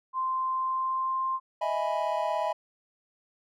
sine tone with pitch glide, 1042 to 1050.5 Hz, C6 to C6, -7 to +7 cents, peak -26 dBFS, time 0.13-1.4 s, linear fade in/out 50 ms, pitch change +14 cents, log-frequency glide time 0.48-1.22 s
triangle chord, E major seventh, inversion third, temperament equal, 622.3 / 659.3 / 830.6 / 987.8 Hz, D#5 / E5 / G#5 / B5, 0 / 0 / 0 / 0 cents, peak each -30 dBFS, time 1.61-2.53 s, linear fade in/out 10 ms
effects none

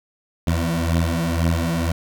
20% pulse beating tone pair, 82.41 / 84.41 Hz, E2 / E2, 0 / +42 cents, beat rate 2 Hz, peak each -16 / -17 dBFS, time 0.47-1.92 s, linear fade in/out 5 ms, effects none

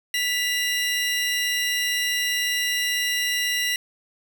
30% pulse tone pair together, 1975.5 / 2818 Hz, B6 / F7, 0 / +15 cents, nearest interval tritone, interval 615 cents, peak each -21 / -23 dBFS, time 0.14-3.76 s, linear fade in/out 2 ms, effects none

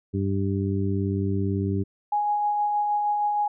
harmonic tone, 98 Hz, G2, in tune, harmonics 1 / 2 / 3 / 4, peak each -25 / -28 / -30 / -31 dBFS, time 0.13-1.84 s, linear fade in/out 20 ms
sine tone with tremolo, 830.6 Hz, G#5, in tune, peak -20 dBFS, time 2.12-3.48 s, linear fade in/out 5 ms, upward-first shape sine, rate 6.4 Hz, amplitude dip 25%
effects none

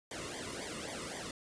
pink noise with flanger, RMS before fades -42 dBFS, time 0.11-1.31 s, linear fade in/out 2 ms, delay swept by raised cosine 0.73 to 1.29 ms, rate 3.8 Hz, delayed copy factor -1, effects resampled to 22050 Hz

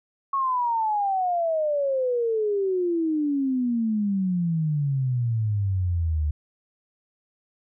sine exponential sweep, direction down, 1108.7 to 73.42 Hz, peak -21 dBFS, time 0.33-6.31 s, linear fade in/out 5 ms, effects none

